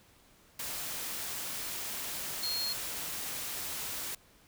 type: tone in noise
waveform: sine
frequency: 4252 Hz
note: C8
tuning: 27 cents sharp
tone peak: -32 dBFS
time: 2.43-2.73 s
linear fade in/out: 5 ms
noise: white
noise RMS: -38 dBFS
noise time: 0.59-4.15 s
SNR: +3 dB
effects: pink hiss -62 dBFS RMS until 4.47 s